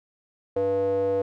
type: tone with band-pass filter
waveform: square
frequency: 97.6 Hz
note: G2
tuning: 7 cents flat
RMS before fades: -24 dBFS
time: 0.56-1.22 s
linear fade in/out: 5 ms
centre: 520 Hz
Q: 9.2
effects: none